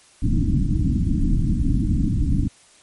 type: low-pass noise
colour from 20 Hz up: pink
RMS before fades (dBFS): -19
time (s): 0.22-2.48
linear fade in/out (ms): 10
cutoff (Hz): 310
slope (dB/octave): 96
effects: white hiss -52 dBFS RMS until 2.82 s + MP3 48 kbps